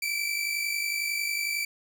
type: tone pair together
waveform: sawtooth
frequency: 2300 / 2351 Hz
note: D7 / D7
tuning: -37 / +1 cents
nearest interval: unison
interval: 38 cents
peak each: -27 dBFS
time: 0.02-1.65 s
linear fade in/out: 5 ms
effects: 10-bit